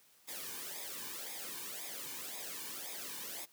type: noise with flanger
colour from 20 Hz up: white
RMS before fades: -44 dBFS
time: 0.27-3.46 s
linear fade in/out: 20 ms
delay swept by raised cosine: 0.68 to 1.54 ms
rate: 1.9 Hz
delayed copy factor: -0.75
effects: white hiss -66 dBFS RMS until 3.52 s + high-pass 100 Hz 12 dB/octave